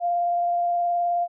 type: tone with vibrato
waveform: sine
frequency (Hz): 697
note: F5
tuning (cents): -4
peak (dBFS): -20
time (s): 0-1.28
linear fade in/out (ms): 50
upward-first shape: sine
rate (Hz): 19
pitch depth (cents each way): 12
effects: none

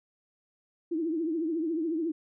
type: tone with vibrato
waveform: sine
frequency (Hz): 324.5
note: E4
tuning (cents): -27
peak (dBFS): -27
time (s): 0.91-2.12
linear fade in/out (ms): 10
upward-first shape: triangle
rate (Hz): 14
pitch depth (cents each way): 130
effects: none

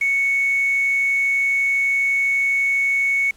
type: tone with quantisation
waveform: sine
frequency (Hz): 2217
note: C#7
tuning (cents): 0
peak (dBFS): -16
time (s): 0.01-3.31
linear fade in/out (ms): 5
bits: 6
effects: pink hiss -53 dBFS RMS until 3.36 s + low-pass 12000 Hz 12 dB/octave

